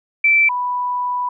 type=tone pair in turn; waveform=sine; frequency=2331 / 987.2 Hz; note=D7 / B5; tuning=-14 / -1 cents; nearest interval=octave + minor third; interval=1487 cents; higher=first; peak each=-10 / -18 dBFS; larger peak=first; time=0.24-0.49 / 0.49-1.29 s; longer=second; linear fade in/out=5 ms; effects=none